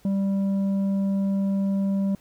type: tone with tanh clipping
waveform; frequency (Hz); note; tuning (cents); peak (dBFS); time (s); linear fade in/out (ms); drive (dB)
sine; 196; G3; 0; -22; 0.05-2.15; 2; 6
effects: pink hiss -58 dBFS RMS until 2.2 s